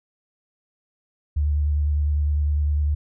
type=tone with vibrato; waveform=sine; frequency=73.8 Hz; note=D2; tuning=9 cents sharp; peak=-18 dBFS; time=1.36-2.95 s; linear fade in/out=10 ms; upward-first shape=square; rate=9.9 Hz; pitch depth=18 cents each way; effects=none